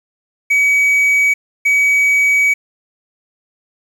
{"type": "tone bursts at uneven times", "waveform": "triangle", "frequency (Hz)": 2270, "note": "C#7", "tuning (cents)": 41, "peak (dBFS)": -8, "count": 2, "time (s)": [[0.5, 1.34], [1.65, 2.54]], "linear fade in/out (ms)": 10, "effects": ["7-bit"]}